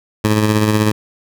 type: tone with tremolo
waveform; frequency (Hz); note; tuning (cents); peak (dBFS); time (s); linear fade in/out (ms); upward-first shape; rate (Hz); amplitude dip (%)
15% pulse; 107.1; A2; -46; -4; 0.24-0.92; 5; sine; 16; 40
effects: none